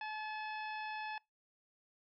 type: harmonic tone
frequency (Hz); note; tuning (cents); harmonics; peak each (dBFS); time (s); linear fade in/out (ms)
860; A5; -40; 1 / 2 / 3 / 4 / 5 / 6; -42 / -45 / -48 / -56 / -60 / -60; 0.01-1.18; 2
effects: noise-tail reverb RT60 0.2 s tail -25 dB re dry